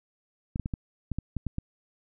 clicks, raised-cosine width 5 ms, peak -18 dBFS, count 9, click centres 0.559 / 0.597 / 0.659 / 0.738 / 1.117 / 1.186 / 1.367 / 1.467 / 1.584 s, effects none

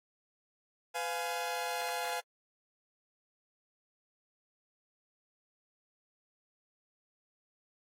sawtooth chord, F diminished, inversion second, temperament just, 502.9 / 698.5 / 838.1 Hz, Cb5 / F5 / Ab5, +31 / 0 / +16 cents, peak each -36 / -34 / -34 dBFS, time 0.94-2.21 s, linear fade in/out 20 ms, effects AAC 48 kbps

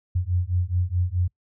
sine beating tone pair, 87.31 / 92.01 Hz, F2 / F#2, 0 / -9 cents, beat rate 4.7 Hz, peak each -24 dBFS, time 0.15-1.28 s, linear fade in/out 10 ms, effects noise-tail reverb RT60 0.1 s tail -24 dB re dry

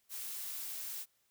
blue noise, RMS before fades -42 dBFS, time 0.09-1.06 s, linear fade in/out 50 ms, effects white hiss -75 dBFS RMS until 1.3 s

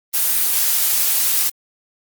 blue noise, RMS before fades -17 dBFS, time 0.13-1.5 s, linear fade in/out 20 ms, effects Opus 24 kbps

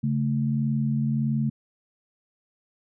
sine tone pair together, 139.37 / 220.9 Hz, C#3 / A3, +10 / +7 cents, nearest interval minor sixth, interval 797 cents, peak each -24 / -25 dBFS, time 0.03-1.5 s, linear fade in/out 10 ms, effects none

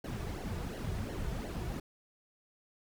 brown noise with flanger, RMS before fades -38 dBFS, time 0.04-1.8 s, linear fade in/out 5 ms, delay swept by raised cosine 0.8 to 3.8 ms, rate 2.8 Hz, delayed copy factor -0.75, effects none

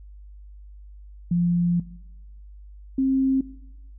sine tone pair in turn, 173.9 / 266.2 Hz, F3 / C4, -7 / +30 cents, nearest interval perfect fifth, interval 737 cents, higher second, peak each -18 dBFS, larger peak neither, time 1.31-1.8 / 2.98-3.41 s, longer first, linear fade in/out 5 ms, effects noise-tail reverb RT60 0.9 s tail -19 dB re dry + added 50 Hz sine -41 dBFS peak until 3.98 s

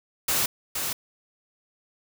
white noise with echo, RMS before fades -24 dBFS, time 0.28-0.46 s, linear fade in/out 5 ms, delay 470 ms, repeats 1, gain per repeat -5 dB, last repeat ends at 0.93 s, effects none

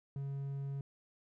triangle tone, 138.59 Hz, C#3, in tune, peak -35 dBFS, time 0.16-0.81 s, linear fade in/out 2 ms, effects none

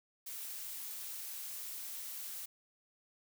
blue noise, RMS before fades -44 dBFS, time 0.26-2.46 s, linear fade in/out 10 ms, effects none

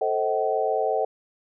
sine chord, A diminished seventh, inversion none, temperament just, 440 / 528 / 633.6 / 760.3 Hz, A4 / C5 / Eb5 / Gb5, 0 / +16 / +31 / +47 cents, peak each -26 / -28 / -27 / -26 dBFS, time 0.01-1.05 s, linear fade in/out 5 ms, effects none

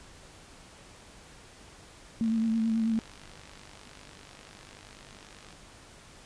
sine tone with vibrato, 224.5 Hz, A3, 35 cents sharp, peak -24 dBFS, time 2.21-2.99 s, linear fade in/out 0 ms, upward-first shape sine, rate 9.2 Hz, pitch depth 29 cents each way
click train, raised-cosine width 0.2 ms, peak -32 dBFS, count 166, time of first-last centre 2.24-5.527 s, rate 50.2 Hz
effects pink hiss -52 dBFS RMS until 6.25 s + resampled to 22050 Hz

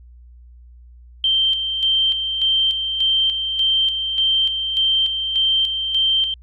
sine tone with tremolo, 3136 Hz, G7, in tune, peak -14 dBFS, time 1.24-6.34 s, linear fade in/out 2 ms, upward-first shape square, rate 1.7 Hz, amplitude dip 50%, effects added 60 Hz sine -41 dBFS peak until 6.42 s

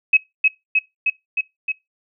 sine tone with echo, 2559 Hz, D#7, 48 cents sharp, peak -9 dBFS, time 0.13-0.17 s, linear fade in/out 5 ms, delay 310 ms, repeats 5, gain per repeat -2 dB, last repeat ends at 1.72 s, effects noise-tail reverb RT60 0.2 s tail -22 dB re dry

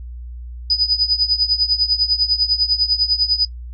sine tone with tremolo, 4978 Hz, D#8, in tune, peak -10 dBFS, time 0.7-3.45 s, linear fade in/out 2 ms, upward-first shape triangle, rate 10 Hz, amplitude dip 90%, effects noise-tail reverb RT60 0.1 s tail -23 dB re dry + added 60 Hz sine -29 dBFS peak until 3.73 s

